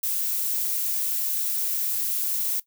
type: noise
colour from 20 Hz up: violet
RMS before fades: -26 dBFS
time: 0.03-2.6 s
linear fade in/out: 5 ms
effects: noise-tail reverb RT60 0.1 s tail -17 dB re dry